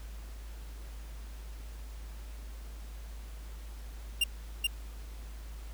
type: tone with echo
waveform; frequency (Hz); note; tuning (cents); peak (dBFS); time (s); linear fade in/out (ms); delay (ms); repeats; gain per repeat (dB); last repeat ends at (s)
45% pulse; 2794; F7; 0; -24; 4.21-4.24; 5; 430; 1; -2; 4.67
effects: added 53 Hz sine -41 dBFS peak until 5.73 s + pink hiss -55 dBFS RMS until 5.73 s